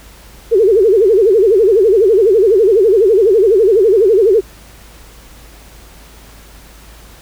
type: tone with vibrato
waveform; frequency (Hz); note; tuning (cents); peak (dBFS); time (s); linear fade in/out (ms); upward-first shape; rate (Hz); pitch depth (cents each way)
sine; 415.3; G#4; 0; -6; 0.51-4.41; 20; sine; 12; 210
effects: added 53 Hz sine -39 dBFS peak until 7.21 s + pink hiss -41 dBFS RMS until 7.21 s